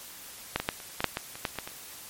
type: clicks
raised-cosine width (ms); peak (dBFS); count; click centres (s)
0.3; -9 / -13 / -9 / -27 / -13 / -6 / -13 / -24 / -11 / -28 / -15 / -21; 12; 0.56 / 0.6 / 0.689 / 0.802 / 1.005 / 1.043 / 1.171 / 1.355 / 1.452 / 1.557 / 1.587 / 1.675
effects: white hiss -45 dBFS RMS until 2.09 s + MP3 64 kbps